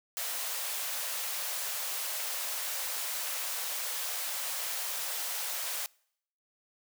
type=high-pass noise; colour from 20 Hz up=white; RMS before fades=-35 dBFS; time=0.17-5.86 s; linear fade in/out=0 ms; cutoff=490 Hz; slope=48 dB/octave; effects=noise-tail reverb RT60 0.7 s tail -26 dB re dry